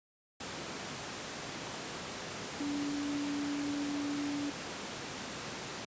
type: tone in noise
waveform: sine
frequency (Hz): 287.9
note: D4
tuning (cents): -34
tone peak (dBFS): -33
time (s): 2.6-4.5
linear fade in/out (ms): 5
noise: pink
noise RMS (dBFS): -40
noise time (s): 0.4-5.85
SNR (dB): +4
effects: high-pass 150 Hz 12 dB/octave + resampled to 16000 Hz